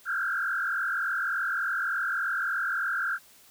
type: tone with frequency modulation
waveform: sine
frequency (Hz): 1489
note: F#6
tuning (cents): +11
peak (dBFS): -26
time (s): 0.05-3.19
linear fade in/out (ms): 50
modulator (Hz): 43.4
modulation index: 3.2
effects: white hiss -56 dBFS RMS until 3.5 s